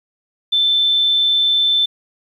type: tone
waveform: sine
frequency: 3536 Hz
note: A7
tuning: 8 cents sharp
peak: -12 dBFS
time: 0.52-1.86 s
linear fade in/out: 10 ms
effects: 8-bit